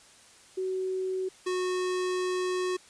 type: tone pair in turn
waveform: sine / square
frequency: 375.3 / 366.3 Hz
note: F#4 / F#4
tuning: +25 / -17 cents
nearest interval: unison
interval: 42 cents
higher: first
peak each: -28 dBFS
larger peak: neither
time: 0.57-1.29 / 1.46-2.77 s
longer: second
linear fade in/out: 10 ms
effects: white hiss -55 dBFS RMS until 2.89 s + resampled to 22050 Hz